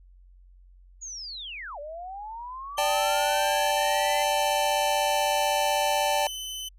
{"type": "linear two-way sweep", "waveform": "sine", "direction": "down then up", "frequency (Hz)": [6840, 566, 2067], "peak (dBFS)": -35, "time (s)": [1.01, 4.24], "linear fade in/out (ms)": 20, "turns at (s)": 1.79}
{"type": "tone with pitch glide", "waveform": "sawtooth", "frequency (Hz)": [3125, 3036], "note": ["G7", "F#7"], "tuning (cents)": [-6, 44], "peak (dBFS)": -30, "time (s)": [2.77, 6.69], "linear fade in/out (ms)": 10, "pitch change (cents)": -50, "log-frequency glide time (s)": [3.19, 5.32]}
{"type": "chord", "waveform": "square", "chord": "D suspended fourth", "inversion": "none", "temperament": "equal", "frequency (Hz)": [587.3, 784, 880], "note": ["D5", "G5", "A5"], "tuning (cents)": [0, 0, 0], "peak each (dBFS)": -28, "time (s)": [2.78, 6.27], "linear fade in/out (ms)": 2}
{"effects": ["added 45 Hz sine -50 dBFS peak until 6.78 s", "resampled to 32000 Hz"]}